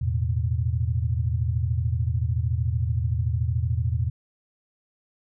sine chord, E suspended fourth, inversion none, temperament equal, 82.41 / 110 / 123.47 Hz, E2 / A2 / B2, 0 / 0 / 0 cents, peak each -25 / -26 / -27 dBFS, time 0.01-4.1 s, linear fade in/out 10 ms, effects none

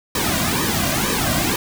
pink noise with flanger, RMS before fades -20 dBFS, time 0.15-1.56 s, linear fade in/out 2 ms, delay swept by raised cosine 1.4 to 2.34 ms, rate 2.1 Hz, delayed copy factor -0.85, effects none

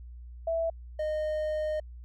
sine / triangle tone pair in turn, 659.3 / 615.1 Hz, E5 / D#5, 0 / -20 cents, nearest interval minor second, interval 120 cents, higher first, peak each -26 dBFS, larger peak neither, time 0.47-0.7 / 0.99-1.8 s, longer second, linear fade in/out 5 ms, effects added 60 Hz sine -42 dBFS peak until 2.04 s

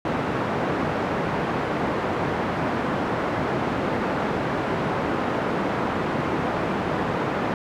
pink band-pass noise, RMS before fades -25 dBFS, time 0.05-7.54 s, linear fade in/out 2 ms, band 160 to 1400 Hz, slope 12 dB/octave, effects none

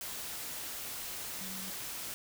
sine tone in noise, 190.2 Hz, F#3, 48 cents sharp, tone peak -46 dBFS, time 1.41-1.7 s, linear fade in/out 0 ms, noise white, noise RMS -41 dBFS, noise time 0.01-2.14 s, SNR -8 dB, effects none

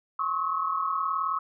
sine tone cluster, 1071 / 1110 / 1280 Hz, C6 / C#6 / D#6, +40 / +2 / +49 cents, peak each -32 / -29 / -29 dBFS, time 0.19-1.39 s, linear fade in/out 5 ms, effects none

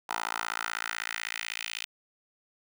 10% pulse tone with high-pass filter sweep, 56 Hz, A1, 31 cents sharp, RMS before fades -35 dBFS, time 0.09-1.85 s, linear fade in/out 5 ms, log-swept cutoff 960 to 2800 Hz, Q 2.2, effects none

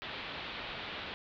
white low-pass noise, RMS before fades -42 dBFS, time 0.02-1.14 s, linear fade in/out 0 ms, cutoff 3900 Hz, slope 48 dB/octave, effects none

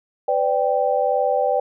sine chord, G major, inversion first, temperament equal with one note detuned, 505.1 / 587.3 / 784 Hz, B4 / D5 / G5, +39 / 0 / 0 cents, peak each -21 dBFS, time 0.28-1.6 s, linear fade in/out 5 ms, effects none

